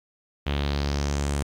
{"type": "tone with low-pass filter sweep", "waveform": "sawtooth", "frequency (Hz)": 71.3, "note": "C#2", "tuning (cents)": 49, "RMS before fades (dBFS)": -26, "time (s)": [0.46, 1.43], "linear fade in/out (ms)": 10, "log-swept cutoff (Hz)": [3100, 9200], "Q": 3, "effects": ["9-bit"]}